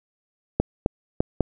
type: clicks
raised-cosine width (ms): 2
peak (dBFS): -5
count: 4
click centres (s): 0.6 / 0.861 / 1.205 / 1.407
effects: none